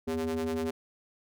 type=ring-modulated tone; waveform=square; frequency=79.7 Hz; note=D#2; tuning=42 cents sharp; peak=-27 dBFS; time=0.07-0.71 s; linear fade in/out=10 ms; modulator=324 Hz; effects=none